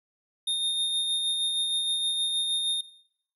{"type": "tone with tremolo", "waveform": "square", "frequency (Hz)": 3665, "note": "A#7", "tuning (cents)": -30, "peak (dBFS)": -25, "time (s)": [0.47, 2.81], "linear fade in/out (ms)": 5, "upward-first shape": "sine", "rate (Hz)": 6.4, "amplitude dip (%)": 35, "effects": ["noise-tail reverb RT60 0.7 s tail -17 dB re dry", "resampled to 32000 Hz"]}